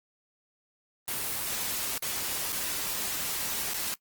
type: noise with dropouts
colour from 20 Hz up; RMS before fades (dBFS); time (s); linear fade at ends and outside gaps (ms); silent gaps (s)
white; -32; 1.08-3.94; 0; 1.98-2.024 / 2.521-2.528 / 3.735-3.743
effects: noise-tail reverb RT60 0.1 s tail -21 dB re dry + Opus 24 kbps